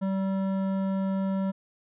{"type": "tone with hard clipping", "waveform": "sine", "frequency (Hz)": 192.7, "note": "G3", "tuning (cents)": -29, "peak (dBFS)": -27, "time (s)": [0.01, 1.52], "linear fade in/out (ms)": 20, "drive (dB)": 12, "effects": ["resampled to 8000 Hz"]}